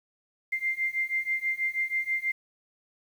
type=beating tone pair; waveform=sine; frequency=2093 / 2099.2 Hz; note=C7 / C7; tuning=0 / +5 cents; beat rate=6.2 Hz; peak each=-30 / -29 dBFS; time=0.52-2.32 s; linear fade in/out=10 ms; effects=9-bit